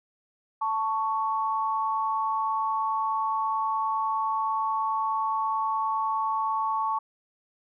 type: tone pair together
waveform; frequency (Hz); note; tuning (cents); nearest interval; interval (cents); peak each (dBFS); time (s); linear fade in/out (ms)
sine; 883 / 1112.5; A5 / C#6; +6 / +6; major third; 400; -27 / -27; 0.61-6.99; 10
effects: none